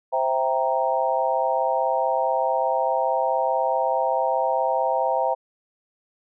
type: chord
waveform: sine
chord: C dominant seventh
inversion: none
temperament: equal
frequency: 523.3 / 659.3 / 784 / 932.3 Hz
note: C5 / E5 / G5 / Bb5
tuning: 0 / 0 / 0 / 0 cents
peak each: -25 dBFS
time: 0.12-5.35 s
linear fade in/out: 20 ms
effects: none